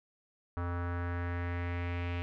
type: tone with low-pass filter sweep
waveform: square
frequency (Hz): 87.31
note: F2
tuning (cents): 0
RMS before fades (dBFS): -35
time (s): 0.57-2.22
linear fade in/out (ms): 0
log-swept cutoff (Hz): 1300 to 2600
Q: 3.1
effects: none